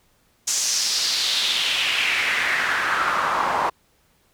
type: noise with band-pass filter sweep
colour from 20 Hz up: pink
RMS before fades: -22 dBFS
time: 0.47-3.7 s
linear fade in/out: 10 ms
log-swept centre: 6700 to 900 Hz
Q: 3.1
effects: pink hiss -62 dBFS RMS until 4.33 s